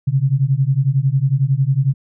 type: beating tone pair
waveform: sine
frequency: 130.1 / 141.1 Hz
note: C3 / C#3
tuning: -9 / +31 cents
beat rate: 11 Hz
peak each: -16 / -16 dBFS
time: 0.07-1.94 s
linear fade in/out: 10 ms
effects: none